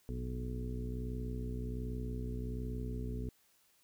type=harmonic tone with a mistuned harmonic; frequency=61.3 Hz; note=B1; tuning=12 cents flat; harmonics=1 / 2 / 3 / 4 / 5 / 6 / 7; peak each=-39 / -42 / -50 / -44 / -55 / -53 / -48 dBFS; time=0.09-3.29 s; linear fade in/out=0 ms; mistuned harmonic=1; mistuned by=-140 cents; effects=white hiss -70 dBFS RMS until 3.83 s